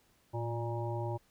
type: harmonic tone with a mistuned harmonic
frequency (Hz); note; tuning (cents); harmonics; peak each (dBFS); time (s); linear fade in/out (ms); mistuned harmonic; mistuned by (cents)
117.8; A#2; +19; 1 / 3 / 5 / 7 / 8; -35 / -40 / -42 / -43 / -44; 0.33-1.18; 20; 1; -59
effects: pink hiss -69 dBFS RMS until 1.3 s